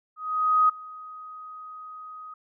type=tone with ADSR envelope; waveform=sine; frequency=1254 Hz; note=D#6; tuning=13 cents sharp; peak=-15 dBFS; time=0.16-2.34 s; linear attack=530 ms; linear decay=9 ms; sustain=-23 dB; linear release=5 ms; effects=none